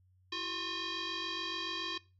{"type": "tone with frequency modulation", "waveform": "sine", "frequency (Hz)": 380, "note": "F#4", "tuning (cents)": 46, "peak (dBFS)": -35, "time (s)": [0.32, 1.98], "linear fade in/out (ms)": 5, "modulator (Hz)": 713, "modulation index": 6.1, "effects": ["noise-tail reverb RT60 0.3 s tail -21 dB re dry", "added 92 Hz sine -64 dBFS peak until 2.19 s"]}